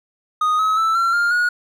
triangle tone with pitch steps, 1242 / 1280.6 / 1320.4 / 1361.5 / 1403.8 / 1447.4 Hz, D#6 / D#6 / E6 / F6 / F6 / F#6, -3 / +49 / +2 / -44 / +9 / -39 cents, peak -13 dBFS, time 0.41-1.49 s, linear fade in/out 5 ms, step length 180 ms, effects none

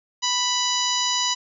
harmonic tone, 987.8 Hz, B5, in tune, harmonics 1 / 2 / 3 / 4 / 5 / 6 / 7, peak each -27 / -33 / -27 / -27 / -28 / -28 / -30 dBFS, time 0.22-1.35 s, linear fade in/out 20 ms, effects none

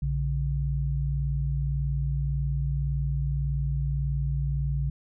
sine tone pair together, 59.33 / 141.1 Hz, A#1 / C#3, +31 / +31 cents, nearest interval octave + minor third, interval 1500 cents, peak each -27 dBFS, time 0.02-4.9 s, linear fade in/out 5 ms, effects none

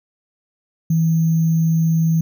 sine tone with sample-and-hold, 162.7 Hz, E3, 22 cents flat, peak -13 dBFS, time 0.9-2.21 s, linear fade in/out 5 ms, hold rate 6300 Hz, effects none

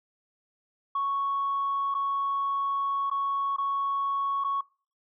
sine tone with dropouts, 1108.7 Hz, C#6, in tune, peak -24 dBFS, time 0.95-4.61 s, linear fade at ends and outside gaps 5 ms, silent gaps 1.943-1.948 / 3.1-3.112 / 3.564-3.582 / 4.44-4.445 s, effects noise-tail reverb RT60 0.4 s tail -24 dB re dry + tanh soft clip ceiling -21 dBFS

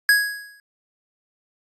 square tone with exponential decay, 1661.2 Hz, G#6, in tune, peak -11 dBFS, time 0.09-0.6 s, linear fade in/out 1 ms, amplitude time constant 110 ms, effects AAC 64 kbps

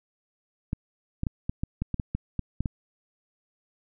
clicks, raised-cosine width 5 ms, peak -15 dBFS, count 12, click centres 0.731 / 1.234 / 1.268 / 1.495 / 1.635 / 1.82 / 1.943 / 1.998 / 2.15 / 2.393 / 2.606 / 2.658 s, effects none

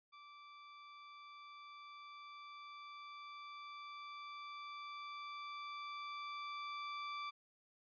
sawtooth tone with level ramp, 1167 Hz, D6, 11 cents flat, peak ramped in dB -52 to -38 dBFS, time 0.12-7.31 s, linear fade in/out 20 ms, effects resampled to 11025 Hz

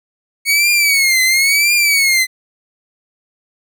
sawtooth tone with vibrato, 2217 Hz, C#7, in tune, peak -7 dBFS, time 0.45-2.27 s, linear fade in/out 50 ms, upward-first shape triangle, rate 0.97 Hz, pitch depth 150 cents each way, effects none

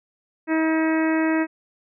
harmonic tone with a mistuned harmonic, 319.2 Hz, D#4, 44 cents sharp, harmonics 1 / 2 / 3 / 4 / 5 / 6 / 7 / 8, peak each -19 / -28 / -31 / -35 / -31 / -31 / -36 / -37 dBFS, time 0.47-1.47 s, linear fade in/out 50 ms, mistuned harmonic 7, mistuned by -16 cents, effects none

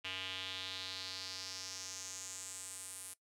square tone with band-pass filter sweep, 94 Hz, F#2, 28 cents sharp, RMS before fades -45 dBFS, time 0.04-3.14 s, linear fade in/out 10 ms, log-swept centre 2900 to 9900 Hz, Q 3.6, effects noise-tail reverb RT60 0.1 s tail -18 dB re dry

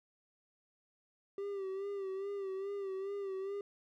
triangle tone with vibrato, 392 Hz, G4, in tune, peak -35 dBFS, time 1.38-3.61 s, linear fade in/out 2 ms, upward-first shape sine, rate 2.4 Hz, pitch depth 54 cents each way, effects none

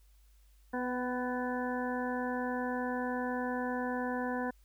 harmonic tone with a mistuned harmonic, 249.2 Hz, B3, 16 cents sharp, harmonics 1 / 2 / 3 / 4 / 6 / 7, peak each -35 / -38 / -40 / -41 / -43 / -43 dBFS, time 0.73-4.51 s, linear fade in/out 10 ms, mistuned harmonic 3, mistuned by +17 cents, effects added 50 Hz sine -59 dBFS peak until 4.64 s + white hiss -72 dBFS RMS until 4.64 s

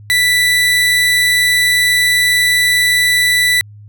30% pulse tone, 1975.5 Hz, B6, in tune, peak -7 dBFS, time 0.1-3.61 s, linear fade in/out 0 ms, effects added 104 Hz sine -34 dBFS peak until 3.88 s

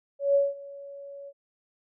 sine tone with ADSR envelope, 561 Hz, C#5, 21 cents sharp, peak -17 dBFS, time 0.19-1.33 s, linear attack 160 ms, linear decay 190 ms, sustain -22 dB, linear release 50 ms, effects none

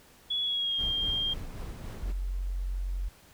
sine tone with pitch glide, 3381 to 3206 Hz, G#7 to G7, +30 to +38 cents, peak -27 dBFS, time 0.3-1.34 s, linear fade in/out 10 ms, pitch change -92 cents, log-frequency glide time 0.43-0.84 s
brown noise with tremolo, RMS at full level -37 dBFS, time 0.78-2.13 s, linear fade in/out 20 ms, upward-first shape sine, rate 3.8 Hz, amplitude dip 35%
sine tone, 45.58 Hz, F#1, 25 cents flat, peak -29 dBFS, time 2.02-3.09 s, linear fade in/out 10 ms
effects pink hiss -57 dBFS RMS until 3.33 s

